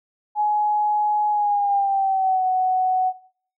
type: tone with pitch glide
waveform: sine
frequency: 840 to 744 Hz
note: G#5 to F#5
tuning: +19 to +9 cents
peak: -17 dBFS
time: 0.35-3.13 s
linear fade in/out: 50 ms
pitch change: -210 cents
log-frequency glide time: 1.3-2.45 s
effects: noise-tail reverb RT60 0.5 s tail -17 dB re dry